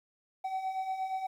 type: beating tone pair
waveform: triangle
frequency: 753 / 761.5 Hz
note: F#5 / F#5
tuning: +30 / +50 cents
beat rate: 8.5 Hz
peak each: -38 / -31 dBFS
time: 0.44-1.27 s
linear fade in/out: 10 ms
effects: 11-bit